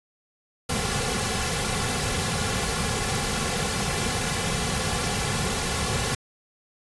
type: noise with comb filter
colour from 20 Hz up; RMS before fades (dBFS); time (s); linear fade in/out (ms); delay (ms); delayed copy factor
pink; -26; 0.69-6.15; 5; 3.2; -0.7
effects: resampled to 24000 Hz